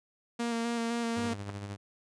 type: tone with vibrato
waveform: sawtooth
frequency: 233.1 Hz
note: A#3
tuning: in tune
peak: -26 dBFS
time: 0.39-1.34 s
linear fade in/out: 10 ms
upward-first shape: square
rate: 3.9 Hz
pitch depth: 17 cents each way
type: tone with tremolo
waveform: sawtooth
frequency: 100.8 Hz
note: G2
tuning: 49 cents sharp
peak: -32 dBFS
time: 1.16-1.77 s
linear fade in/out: 20 ms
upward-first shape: sine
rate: 13 Hz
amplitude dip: 45%
type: clicks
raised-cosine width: 0.5 ms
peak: -27 dBFS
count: 2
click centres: 1.492 / 1.499 s
effects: resampled to 22050 Hz